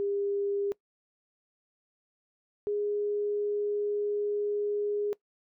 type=tone pair in turn; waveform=sine; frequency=402.3 / 413.1 Hz; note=G4 / G#4; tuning=+45 / -9 cents; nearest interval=unison; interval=46 cents; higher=second; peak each=-27 dBFS; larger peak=neither; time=0-0.72 / 2.67-5.13 s; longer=second; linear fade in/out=0 ms; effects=noise-tail reverb RT60 0.1 s tail -21 dB re dry